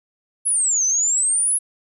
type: exponential two-way sweep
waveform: sine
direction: down then up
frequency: 10680 to 6040 to 10680 Hz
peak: -16 dBFS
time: 0.45-1.59 s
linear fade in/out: 20 ms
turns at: 0.85 s
effects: none